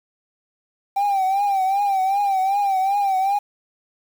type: tone with vibrato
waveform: triangle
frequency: 784 Hz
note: G5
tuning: in tune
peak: -14 dBFS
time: 0.96-3.39 s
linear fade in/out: 10 ms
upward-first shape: triangle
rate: 2.6 Hz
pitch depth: 87 cents each way
effects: tanh soft clip ceiling -12 dBFS + 7-bit